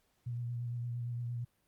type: tone with vibrato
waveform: sine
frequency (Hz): 120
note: B2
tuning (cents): -49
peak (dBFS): -35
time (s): 0.26-1.45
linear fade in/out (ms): 10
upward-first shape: sine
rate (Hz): 8.7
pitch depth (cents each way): 24
effects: pink hiss -75 dBFS RMS until 1.67 s + Opus 48 kbps